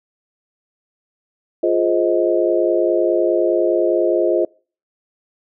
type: chord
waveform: sine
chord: F minor seventh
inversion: none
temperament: just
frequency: 349.2 / 419.1 / 523.8 / 628.6 Hz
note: F4 / Ab4 / C5 / Eb5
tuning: 0 / +16 / +2 / +18 cents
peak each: -17 / -21 / -21 / -19 dBFS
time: 1.63-4.45 s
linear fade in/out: 5 ms
effects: noise-tail reverb RT60 0.4 s tail -26 dB re dry